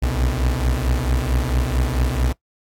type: beating tone pair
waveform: 35% pulse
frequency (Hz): 60.7 / 65.2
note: B1 / C2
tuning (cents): -29 / -5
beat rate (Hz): 4.5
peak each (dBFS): -19 / -19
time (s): 0.02-2.33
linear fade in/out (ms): 10
effects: noise-tail reverb RT60 0.1 s tail -20 dB re dry + AAC 64 kbps

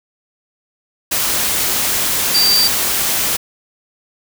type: tone in noise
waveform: sine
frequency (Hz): 4664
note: D8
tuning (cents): -13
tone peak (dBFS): -11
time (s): 2.34-2.68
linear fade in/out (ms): 10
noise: white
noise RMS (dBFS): -17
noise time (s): 1.11-3.37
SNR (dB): +3
effects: none

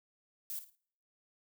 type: noise with echo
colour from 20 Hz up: violet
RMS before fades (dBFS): -40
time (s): 0.5-0.59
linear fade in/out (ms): 0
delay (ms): 54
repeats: 3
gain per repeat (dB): -11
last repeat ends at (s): 0.752
effects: noise-tail reverb RT60 0.6 s tail -26 dB re dry

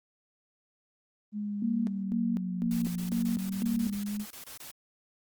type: linear two-way sweep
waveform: sine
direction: down then up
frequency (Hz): 210 to 174.61 to 210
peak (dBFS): -31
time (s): 1.32-4.26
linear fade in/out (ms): 50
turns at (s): 2.84
type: tone with tremolo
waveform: sine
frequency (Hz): 233.1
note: A#3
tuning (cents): 0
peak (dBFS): -27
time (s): 1.62-3.94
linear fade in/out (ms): 5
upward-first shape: square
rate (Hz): 2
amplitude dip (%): 75
type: noise bursts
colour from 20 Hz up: white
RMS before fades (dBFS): -45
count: 15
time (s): 2.71-4.71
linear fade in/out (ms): 2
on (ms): 110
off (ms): 25
effects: Opus 32 kbps

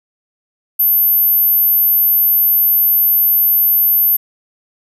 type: tone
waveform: sine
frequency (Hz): 13090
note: G#9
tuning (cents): -26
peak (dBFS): -9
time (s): 0.79-4.17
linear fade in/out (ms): 10
effects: none

